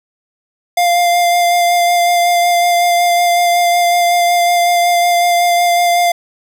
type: tone with vibrato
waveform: square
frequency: 698.5 Hz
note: F5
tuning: in tune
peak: -10 dBFS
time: 0.77-6.12 s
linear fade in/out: 5 ms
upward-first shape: sine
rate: 5.4 Hz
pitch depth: 14 cents each way
effects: none